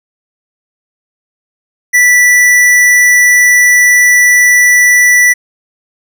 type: tone with hard clipping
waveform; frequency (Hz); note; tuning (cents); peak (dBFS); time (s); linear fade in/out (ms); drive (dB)
sine; 1967; B6; -7; -5; 1.93-5.34; 20; 15
effects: none